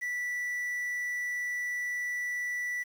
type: tone with quantisation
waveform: triangle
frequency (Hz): 1963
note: B6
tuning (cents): -11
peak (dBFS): -29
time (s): 0.01-2.84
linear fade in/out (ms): 20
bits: 9
effects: none